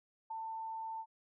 sine tone with ADSR envelope, 893 Hz, A5, 25 cents sharp, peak -37 dBFS, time 0.3-1.06 s, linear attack 10 ms, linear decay 8 ms, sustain -2 dB, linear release 61 ms, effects none

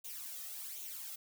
blue noise with flanger, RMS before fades -45 dBFS, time 0.04-1.16 s, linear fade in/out 10 ms, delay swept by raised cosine 0.29 to 1.59 ms, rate 1.3 Hz, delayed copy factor +0.6, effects none

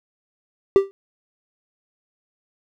triangle tone with exponential decay, 392 Hz, G4, in tune, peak -4 dBFS, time 0.76-0.91 s, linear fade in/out 0 ms, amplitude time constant 31 ms, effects none

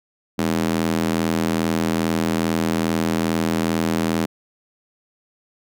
square tone with high-pass filter, 41.2 Hz, E1, in tune, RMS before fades -21 dBFS, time 0.38-4.26 s, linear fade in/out 10 ms, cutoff 220 Hz, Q 1.7, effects none

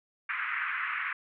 pink band-pass noise, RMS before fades -33 dBFS, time 0.29-1.13 s, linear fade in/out 5 ms, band 1200 to 2400 Hz, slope 48 dB/octave, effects none

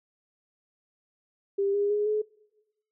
sine tone with pitch steps, 397.3 / 406.6 / 416.1 / 425.8 Hz, G4 / G#4 / G#4 / G#4, +23 / -37 / +3 / +43 cents, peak -23 dBFS, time 1.58-2.22 s, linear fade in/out 10 ms, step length 160 ms, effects noise-tail reverb RT60 1.0 s tail -23 dB re dry

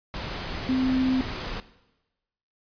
sine tone in noise, 259 Hz, C4, 17 cents flat, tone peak -21 dBFS, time 0.69-1.21 s, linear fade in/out 0 ms, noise pink, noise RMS -33 dBFS, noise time 0.14-1.6 s, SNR +9 dB, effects noise-tail reverb RT60 1.0 s tail -17 dB re dry + resampled to 11025 Hz

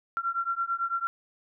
sine beating tone pair, 1363 / 1372 Hz, F6 / F6, -43 / -31 cents, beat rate 9 Hz, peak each -30 dBFS, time 0.17-1.07 s, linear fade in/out 0 ms, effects none

